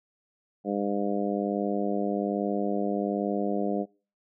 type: harmonic tone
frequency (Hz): 101.2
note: G#2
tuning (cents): -44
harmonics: 2 / 3 / 4 / 5 / 6 / 7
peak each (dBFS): -30 / -32 / -33 / -34 / -35 / -35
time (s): 0.64-3.86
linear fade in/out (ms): 50
effects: noise-tail reverb RT60 0.4 s tail -26 dB re dry